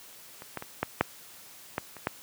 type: clicks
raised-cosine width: 0.5 ms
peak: -27 / -18 / -23 / -11 / -6 / -13 / -28 / -11 dBFS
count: 8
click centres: 0.421 / 0.573 / 0.624 / 0.83 / 1.01 / 1.781 / 1.967 / 2.071 s
effects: white hiss -50 dBFS RMS until 2.22 s + high-pass 80 Hz 12 dB/octave